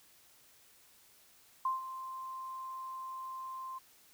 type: tone with ADSR envelope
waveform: sine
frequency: 1046.5 Hz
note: C6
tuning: in tune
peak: -28 dBFS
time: 1.65-3.79 s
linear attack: 4 ms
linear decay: 150 ms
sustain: -12 dB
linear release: 14 ms
effects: white hiss -63 dBFS RMS until 4.13 s